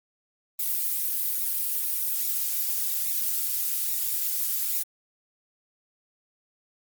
violet noise with flanger, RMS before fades -27 dBFS, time 0.59-4.83 s, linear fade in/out 5 ms, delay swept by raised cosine 0.63 to 6.13 ms, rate 1.2 Hz, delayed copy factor -0.6, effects Opus 32 kbps

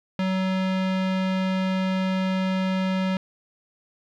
square tone with low-pass filter, 188.2 Hz, F#3, 30 cents sharp, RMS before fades -24 dBFS, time 0.19-3.17 s, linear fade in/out 2 ms, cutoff 3300 Hz, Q 1.2, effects 10-bit

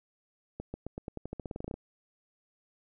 accelerating click train, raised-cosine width 2 ms, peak -24 dBFS, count 17, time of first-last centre 0.6-1.741 s, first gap 140 ms, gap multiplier 0.9, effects none

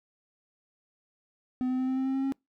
triangle tone with pitch steps, 253.8 / 256.2 / 258.5 / 260.9 / 263.4 / 265.8 / 268.3 / 270.8 Hz, B3 / C4 / C4 / C4 / C4 / C4 / C4 / C#4, +47 / -36 / -21 / -5 / +12 / +27 / +44 / -40 cents, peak -24 dBFS, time 1.61-2.322 s, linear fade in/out 0 ms, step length 89 ms, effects noise-tail reverb RT60 0.2 s tail -26 dB re dry

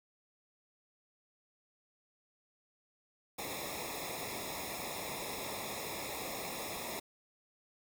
pink noise with comb filter, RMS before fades -41 dBFS, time 3.38-7 s, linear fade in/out 10 ms, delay 0.66 ms, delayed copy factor -1, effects none

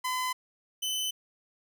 sawtooth tone pair in turn, 1015 / 3033 Hz, B5 / F#7, +47 / +42 cents, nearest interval octave + perfect fifth, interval 1895 cents, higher second, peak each -25 / -26 dBFS, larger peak first, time 0.04-0.33 / 0.82-1.11 s, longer neither, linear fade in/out 10 ms, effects none

